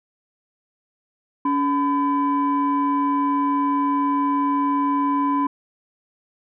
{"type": "tone pair together", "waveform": "sine", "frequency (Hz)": [282.8, 1007], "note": ["C#4", "B5"], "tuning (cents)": [35, 33], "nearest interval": "octave + minor seventh", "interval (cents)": 2198, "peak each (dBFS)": -19, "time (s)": [1.45, 5.47], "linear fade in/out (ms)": 5, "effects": ["tanh soft clip ceiling -13 dBFS"]}